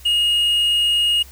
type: tone with quantisation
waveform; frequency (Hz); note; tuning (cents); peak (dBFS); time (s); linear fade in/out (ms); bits
triangle; 2864; F7; +43; -13; 0.05-1.23; 10; 7
effects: added 65 Hz sine -41 dBFS peak until 1.31 s + white hiss -46 dBFS RMS until 1.31 s